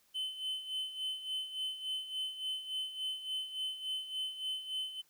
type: tone with tremolo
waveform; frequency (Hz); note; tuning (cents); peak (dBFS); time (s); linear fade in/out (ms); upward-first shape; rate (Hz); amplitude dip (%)
triangle; 3050; G7; -48; -32; 0.14-5.02; 20; sine; 3.5; 70
effects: white hiss -70 dBFS RMS until 5.09 s